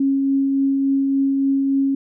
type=tone with tremolo; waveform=sine; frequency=273.3 Hz; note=C#4; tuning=24 cents flat; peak=-14 dBFS; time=0-1.95 s; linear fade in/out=5 ms; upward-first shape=triangle; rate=3.5 Hz; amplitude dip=25%; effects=none